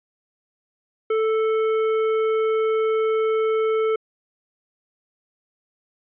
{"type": "tone with hard clipping", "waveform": "sine", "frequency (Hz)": 440, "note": "A4", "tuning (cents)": 0, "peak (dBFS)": -20, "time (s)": [1.1, 3.96], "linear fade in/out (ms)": 5, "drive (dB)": 10, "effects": ["resampled to 8000 Hz"]}